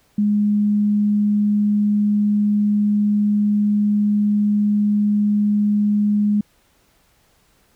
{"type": "tone", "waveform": "sine", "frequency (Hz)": 207.5, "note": "G#3", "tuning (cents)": -1, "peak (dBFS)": -14, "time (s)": [0.18, 6.41], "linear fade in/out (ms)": 5, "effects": ["pink hiss -59 dBFS RMS until 7.75 s"]}